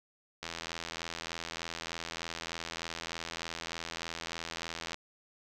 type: click train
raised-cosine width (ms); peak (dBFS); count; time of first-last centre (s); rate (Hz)
0.2; -20; 377; 0.43-4.944; 83.3
effects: none